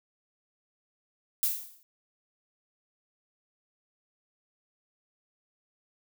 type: noise with exponential decay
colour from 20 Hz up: violet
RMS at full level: -24 dBFS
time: 1.43-1.83 s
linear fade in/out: 0 ms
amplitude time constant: 86 ms
effects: none